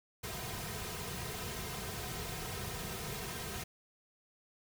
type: noise with comb filter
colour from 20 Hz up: pink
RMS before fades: -41 dBFS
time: 0.23-3.64 s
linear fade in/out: 10 ms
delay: 3.5 ms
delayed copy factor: -0.8
effects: none